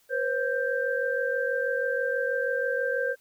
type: tone cluster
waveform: sine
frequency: 489.8 / 536 / 1574 Hz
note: B4 / C5 / G6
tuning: -14 / +42 / +7 cents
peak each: -29 dBFS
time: 0.09-3.16 s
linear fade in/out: 50 ms
effects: white hiss -64 dBFS RMS until 3.2 s